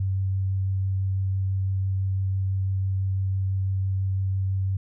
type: tone with vibrato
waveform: sine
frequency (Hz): 95.8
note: G2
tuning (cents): -39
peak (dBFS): -22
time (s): 0-4.77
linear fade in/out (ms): 5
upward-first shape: sine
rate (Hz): 6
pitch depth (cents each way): 8
effects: none